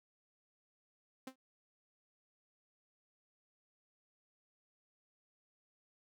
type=tone with exponential decay; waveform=sawtooth; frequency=261.6 Hz; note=C4; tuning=in tune; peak=-37 dBFS; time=1.27-1.36 s; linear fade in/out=5 ms; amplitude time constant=18 ms; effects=none

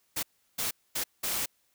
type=noise bursts at uneven times; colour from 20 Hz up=white; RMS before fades=-31 dBFS; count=4; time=0.16-0.23 / 0.58-0.71 / 0.95-1.04 / 1.23-1.46 s; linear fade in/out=10 ms; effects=white hiss -71 dBFS RMS until 1.74 s

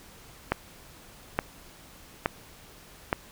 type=click train; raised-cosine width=0.5 ms; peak=-8 dBFS; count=4; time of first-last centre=0.52-3.129 s; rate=1.15 Hz; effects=pink hiss -51 dBFS RMS until 3.31 s

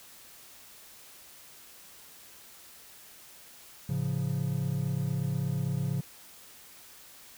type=chord; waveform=triangle; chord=A augmented; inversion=none; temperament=equal; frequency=110 / 138.59 / 174.61 Hz; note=A2 / C#3 / E#3; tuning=0 / 0 / 0 cents; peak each=-33 / -28 / -32 dBFS; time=3.89-6.01 s; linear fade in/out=5 ms; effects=white hiss -52 dBFS RMS until 7.37 s

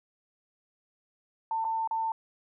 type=tone with dropouts; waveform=sine; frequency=896 Hz; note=A5; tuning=31 cents sharp; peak=-27 dBFS; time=1.51-2.12 s; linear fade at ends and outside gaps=2 ms; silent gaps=1.644-1.649 / 1.875-1.91 s; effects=none

